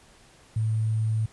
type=tone with sample-and-hold; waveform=sine; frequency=110 Hz; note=A2; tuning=in tune; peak=-22 dBFS; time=0.56-1.26 s; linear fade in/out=5 ms; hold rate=8820 Hz; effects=pink hiss -55 dBFS RMS until 1.32 s + resampled to 24000 Hz